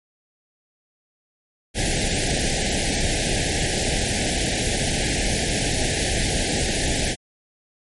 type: band-stop noise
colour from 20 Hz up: pink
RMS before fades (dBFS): -22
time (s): 1.74-7.16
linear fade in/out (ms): 50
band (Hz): 820 to 1600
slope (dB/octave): 96
effects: MP3 48 kbps